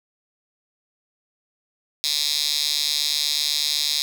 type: tone with high-pass filter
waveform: 10% pulse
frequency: 148.1 Hz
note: D3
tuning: 15 cents sharp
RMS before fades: -23 dBFS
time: 2.04-4.02 s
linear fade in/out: 0 ms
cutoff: 4300 Hz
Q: 5.4
effects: none